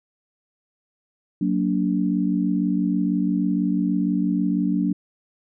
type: chord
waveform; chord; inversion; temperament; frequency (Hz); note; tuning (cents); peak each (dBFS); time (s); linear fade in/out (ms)
sine; Gb augmented; none; just; 185 / 231.2 / 289.1; Gb3 / Bb3 / D4; 0 / -14 / -27; -22 / -25 / -23; 1.41-4.93; 5
effects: none